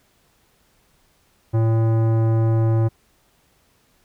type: tone with tanh clipping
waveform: sine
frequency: 112.6 Hz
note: A2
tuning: 40 cents sharp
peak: -17 dBFS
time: 1.53-2.89 s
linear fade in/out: 20 ms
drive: 16 dB
effects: pink hiss -61 dBFS RMS until 4.04 s